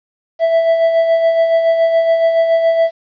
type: tone with tremolo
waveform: triangle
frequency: 660 Hz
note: E5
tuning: 2 cents sharp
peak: -6 dBFS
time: 0.39-2.91 s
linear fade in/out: 50 ms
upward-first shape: sine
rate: 7.1 Hz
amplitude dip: 45%
effects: resampled to 11025 Hz + 8-bit